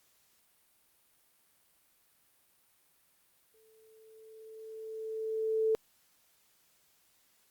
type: tone with exponential growth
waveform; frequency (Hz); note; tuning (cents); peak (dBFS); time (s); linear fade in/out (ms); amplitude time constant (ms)
sine; 440.8; A4; +3; -24; 3.54-5.75; 0; 480
effects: white hiss -69 dBFS RMS until 7.5 s + Opus 48 kbps